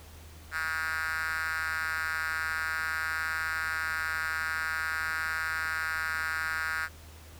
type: tone with high-pass filter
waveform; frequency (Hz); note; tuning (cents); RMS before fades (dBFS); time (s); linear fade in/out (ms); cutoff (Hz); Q
5% pulse; 159.5; D#3; +43; -32; 0.51-6.89; 50; 1500; 4.9
effects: added 79 Hz sine -48 dBFS peak until 7.39 s + pink hiss -53 dBFS RMS until 7.39 s